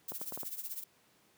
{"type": "noise with tremolo", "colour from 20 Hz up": "violet", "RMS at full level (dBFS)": -38, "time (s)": [0.08, 0.84], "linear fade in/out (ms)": 5, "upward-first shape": "triangle", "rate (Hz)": 16, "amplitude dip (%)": 85}
{"type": "clicks", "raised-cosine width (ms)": 1, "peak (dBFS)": -29, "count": 5, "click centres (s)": [0.12, 0.215, 0.323, 0.375, 0.432]}
{"effects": ["pink hiss -67 dBFS RMS until 1.37 s", "high-pass 150 Hz 12 dB/octave"]}